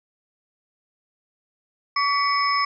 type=tone cluster; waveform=sine; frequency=1134 / 1987 / 2237 / 5220 Hz; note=C#6 / B6 / C#7 / E8; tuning=+39 / +10 / +15 / -18 cents; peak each=-20 / -29 / -28 / -27 dBFS; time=1.96-2.65 s; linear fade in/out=5 ms; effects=none